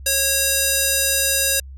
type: tone with band-pass filter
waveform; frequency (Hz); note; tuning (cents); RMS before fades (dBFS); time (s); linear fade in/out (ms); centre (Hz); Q
square; 547; C#5; -23; -19; 0.06-1.6; 5; 9900; 0.86
effects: added 67 Hz sine -34 dBFS peak until 1.77 s